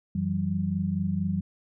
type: tone cluster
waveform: sine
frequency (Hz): 92.4 / 166.6 / 190.9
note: F#2 / E3 / G3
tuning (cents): -2 / +19 / -46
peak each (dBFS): -32 / -30 / -27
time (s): 0.15-1.41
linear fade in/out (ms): 5
effects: none